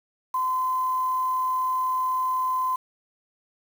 sine tone with quantisation, 1026 Hz, C6, 34 cents flat, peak -22 dBFS, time 0.34-2.76 s, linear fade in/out 5 ms, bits 7, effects none

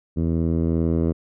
10% pulse tone with low-pass filter sweep, 82.41 Hz, E2, in tune, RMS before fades -21 dBFS, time 0.16-1.13 s, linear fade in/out 20 ms, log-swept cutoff 260 to 450 Hz, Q 0.8, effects none

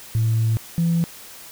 sine tone pair in turn, 112.2 / 168.11 Hz, A2 / E3, +34 / +34 cents, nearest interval perfect fifth, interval 700 cents, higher second, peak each -15 dBFS, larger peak neither, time 0.15-0.57 / 0.78-1.04 s, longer first, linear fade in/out 0 ms, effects tanh soft clip ceiling -13 dBFS + white hiss -41 dBFS RMS until 1.51 s

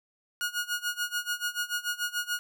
sawtooth tone with tremolo, 1440 Hz, F#6, 47 cents flat, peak -23 dBFS, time 0.41-2.39 s, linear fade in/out 0 ms, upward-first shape sine, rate 6.9 Hz, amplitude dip 90%, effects none

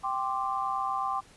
sine chord, G suspended fourth, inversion none, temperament equal, 784 / 1046.5 / 1174.7 Hz, G5 / C6 / D6, 0 / 0 / 0 cents, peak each -32 dBFS, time 0.03-1.21 s, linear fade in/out 20 ms, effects pink hiss -56 dBFS RMS until 1.36 s + resampled to 24000 Hz

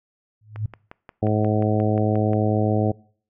sine tone with exponential growth, 106.9 Hz, A2, 49 cents flat, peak -19 dBFS, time 0.41-0.66 s, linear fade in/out 5 ms, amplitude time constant 54 ms
click train, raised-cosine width 0.5 ms, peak -23 dBFS, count 11, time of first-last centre 0.56-2.333 s, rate 5.64 Hz
harmonic tone, 106.8 Hz, G#2, 49 cents sharp, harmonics 1 / 2 / 3 / 4 / 5 / 6 / 7, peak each -21 / -24 / -26 / -27 / -28 / -29 / -29 dBFS, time 1.22-2.92 s, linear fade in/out 10 ms
effects noise-tail reverb RT60 0.5 s tail -23 dB re dry

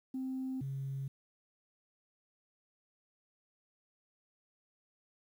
sine tone pair in turn, 261.4 / 136.01 Hz, C4 / C#3, -1 / -33 cents, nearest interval major seventh, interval 1132 cents, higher first, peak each -34 / -35 dBFS, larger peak first, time 0.14-0.61 / 0.61-1.08 s, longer neither, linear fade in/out 5 ms, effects tanh soft clip ceiling -32 dBFS + 11-bit

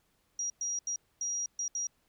sine tone bursts at uneven times, 5730 Hz, F8, 44 cents sharp, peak -31 dBFS, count 6, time 0.39-0.5 / 0.61-0.79 / 0.87-0.96 / 1.21-1.46 / 1.59-1.68 / 1.75-1.87 s, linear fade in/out 2 ms, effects pink hiss -73 dBFS RMS until 2.08 s

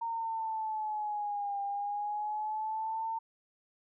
sine linear two-way sweep, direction down then up, 924 to 799 to 906 Hz, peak -32 dBFS, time 0.01-3.19 s, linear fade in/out 10 ms, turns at 1.61 s, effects none

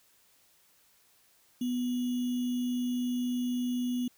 sine tone with sample-and-hold, 246.9 Hz, B3, in tune, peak -28 dBFS, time 1.61-4.08 s, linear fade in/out 5 ms, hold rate 3150 Hz, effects white hiss -65 dBFS RMS until 4.17 s

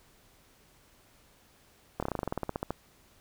slowing click train, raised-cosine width 1 ms, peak -17 dBFS, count 16, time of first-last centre 2-2.706 s, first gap 26 ms, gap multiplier 1.08, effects pink hiss -62 dBFS RMS until 3.2 s

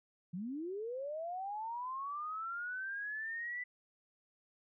sine linear sweep, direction up, 163.8 to 1994 Hz, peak -38 dBFS, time 0.33-3.64 s, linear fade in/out 10 ms, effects none

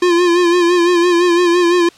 square tone with vibrato, 349.2 Hz, F4, in tune, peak -10 dBFS, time 0.02-1.89 s, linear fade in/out 5 ms, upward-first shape sine, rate 5.9 Hz, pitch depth 51 cents each way, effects white hiss -44 dBFS RMS until 1.97 s + low-pass 6000 Hz 12 dB/octave

